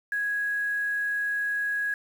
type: tone with quantisation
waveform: sine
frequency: 1661.2 Hz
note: G#6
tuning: in tune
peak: -25 dBFS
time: 0.12-1.94 s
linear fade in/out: 2 ms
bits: 8
effects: none